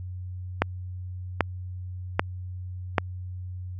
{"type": "click train", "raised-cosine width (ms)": 0.5, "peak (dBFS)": -4, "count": 4, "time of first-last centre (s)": [0.62, 2.982], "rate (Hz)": 1.27, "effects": ["added 91 Hz sine -33 dBFS peak until 3.79 s"]}